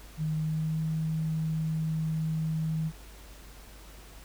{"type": "tone with pitch glide", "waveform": "sine", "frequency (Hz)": [155.9, 158.72], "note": ["D#3", "D#3"], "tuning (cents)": [4, 35], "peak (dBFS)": -27, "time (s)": [0.17, 2.92], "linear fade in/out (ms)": 50, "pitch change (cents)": 31, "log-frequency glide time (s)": [0.37, 0.81], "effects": ["added 50 Hz sine -48 dBFS peak until 4.24 s", "pink hiss -52 dBFS RMS until 4.24 s"]}